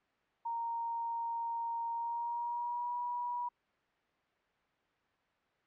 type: tone with pitch glide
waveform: sine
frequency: 929 to 968.5 Hz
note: A#5 to B5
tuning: -6 to -34 cents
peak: -34 dBFS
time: 0.45-3.49 s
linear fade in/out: 10 ms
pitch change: +72 cents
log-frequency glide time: 1.92-2.95 s
effects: white hiss -73 dBFS RMS until 5.66 s + low-pass 2000 Hz 12 dB/octave